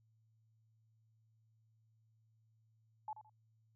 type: tone with echo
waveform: sine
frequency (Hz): 861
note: A5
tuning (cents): -38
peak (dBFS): -40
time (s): 3.08-3.13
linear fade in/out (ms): 2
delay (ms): 83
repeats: 2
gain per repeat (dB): -11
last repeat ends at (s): 3.296
effects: added 111 Hz sine -70 dBFS peak until 3.75 s